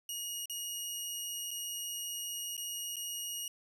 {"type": "tone with dropouts", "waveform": "15% pulse", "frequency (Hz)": 2879, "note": "F#7", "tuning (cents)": -48, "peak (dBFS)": -30, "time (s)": [0.09, 3.48], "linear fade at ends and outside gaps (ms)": 2, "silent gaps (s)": [[0.457, 0.497], [1.508, 1.512], [2.568, 2.577], [2.959, 2.966]], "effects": []}